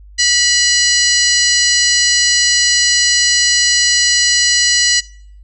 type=harmonic tone with a mistuned harmonic; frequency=975 Hz; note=B5; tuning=23 cents flat; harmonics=2 / 3 / 4 / 5 / 6 / 7 / 8; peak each=-16 / -20 / -16 / -17 / -18 / -21 / -20 dBFS; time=0.18-5.01 s; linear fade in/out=20 ms; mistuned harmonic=4; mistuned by=+89 cents; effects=noise-tail reverb RT60 0.6 s tail -23 dB re dry + added 50 Hz sine -36 dBFS peak until 5.43 s